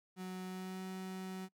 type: tone with pitch glide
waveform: 35% pulse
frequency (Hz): 185 to 187.69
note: F#3 to F#3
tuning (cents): 0 to +25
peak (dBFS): -40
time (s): 0.16-1.49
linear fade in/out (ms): 50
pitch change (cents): +25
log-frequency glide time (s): 0.45-0.83
effects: noise-tail reverb RT60 0.1 s tail -25 dB re dry